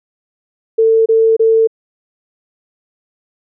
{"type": "tone bursts", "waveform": "sine", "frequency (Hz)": 447.9, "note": "A4", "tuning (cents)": 31, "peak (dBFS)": -7, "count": 3, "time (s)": [0.78, 1.674], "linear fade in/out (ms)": 10, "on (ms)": 280, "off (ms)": 27, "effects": []}